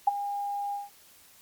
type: tone with ADSR envelope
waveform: sine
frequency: 810 Hz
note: G#5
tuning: 43 cents flat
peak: -15 dBFS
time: 0.07-0.9 s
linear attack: 7 ms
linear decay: 21 ms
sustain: -14 dB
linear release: 170 ms
effects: white hiss -56 dBFS RMS until 1.41 s + MP3 96 kbps